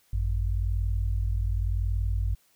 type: tone pair together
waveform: sine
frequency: 52.51 / 93.4 Hz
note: G#1 / F#2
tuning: +20 / +17 cents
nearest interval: minor seventh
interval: 997 cents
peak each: -25 / -29 dBFS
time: 0.13-2.35 s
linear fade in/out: 5 ms
effects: white hiss -65 dBFS RMS until 2.55 s